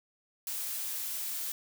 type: noise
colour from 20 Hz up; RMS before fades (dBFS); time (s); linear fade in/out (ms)
blue; -36; 0.47-1.52; 2
effects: none